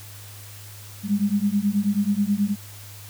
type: beating tone pair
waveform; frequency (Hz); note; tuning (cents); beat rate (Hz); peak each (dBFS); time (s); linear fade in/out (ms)
sine; 199 / 208.3; G3 / G#3; +26 / +5; 9.3; -22; 1.03-2.56; 50
effects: added 102 Hz sine -41 dBFS peak until 3.09 s + white hiss -44 dBFS RMS until 3.09 s